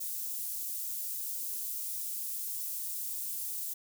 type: high-pass noise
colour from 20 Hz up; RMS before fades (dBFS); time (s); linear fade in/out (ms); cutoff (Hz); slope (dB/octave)
white; -37; 0-3.74; 10; 9000; 12
effects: none